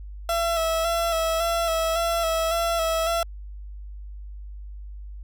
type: tone with vibrato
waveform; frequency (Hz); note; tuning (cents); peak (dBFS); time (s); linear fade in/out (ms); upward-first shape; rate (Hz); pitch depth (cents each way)
30% pulse; 663; E5; +10; -19; 0.29-3.23; 2; square; 1.8; 29
effects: added 50 Hz sine -35 dBFS peak until 5.23 s